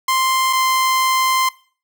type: tone pair in turn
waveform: sawtooth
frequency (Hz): 1046.5 / 1042.3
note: C6 / C6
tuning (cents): 0 / -7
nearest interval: unison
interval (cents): 7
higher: first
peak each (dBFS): -11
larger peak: neither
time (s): 0.08-0.53 / 0.53-1.49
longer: second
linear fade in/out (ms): 5
effects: noise-tail reverb RT60 0.4 s tail -19 dB re dry